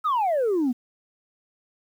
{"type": "exponential sweep", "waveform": "sine", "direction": "down", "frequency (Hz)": [1318.5, 233.1], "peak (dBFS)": -18, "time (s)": [0.04, 0.73], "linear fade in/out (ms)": 20, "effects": ["tanh soft clip ceiling -18 dBFS", "9-bit"]}